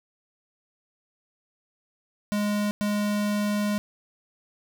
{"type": "tone bursts at uneven times", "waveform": "square", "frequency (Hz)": 207.2, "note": "G#3", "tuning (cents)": -4, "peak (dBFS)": -24, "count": 2, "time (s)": [[2.32, 2.71], [2.81, 3.78]], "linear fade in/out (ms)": 0, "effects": []}